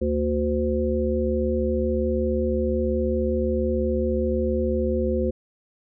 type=harmonic tone with a mistuned harmonic; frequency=73.42 Hz; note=D2; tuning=in tune; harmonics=1 / 3 / 5 / 7; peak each=-26 / -26 / -26 / -26 dBFS; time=0.01-5.31 s; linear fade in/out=10 ms; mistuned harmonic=3; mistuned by=+43 cents; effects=none